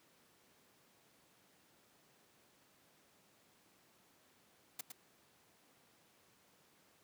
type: noise with echo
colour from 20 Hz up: white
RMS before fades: -42 dBFS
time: 4.79-4.81 s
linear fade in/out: 5 ms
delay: 110 ms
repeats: 1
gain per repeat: -6 dB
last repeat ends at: 4.92 s
effects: pink hiss -69 dBFS RMS until 7.03 s + high-pass 150 Hz 12 dB/octave